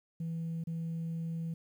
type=tone with dropouts; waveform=sine; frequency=164.81 Hz; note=E3; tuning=in tune; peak=-32 dBFS; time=0.2-1.54 s; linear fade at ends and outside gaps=5 ms; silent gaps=0.639-0.671 s; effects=tanh soft clip ceiling -32 dBFS + 11-bit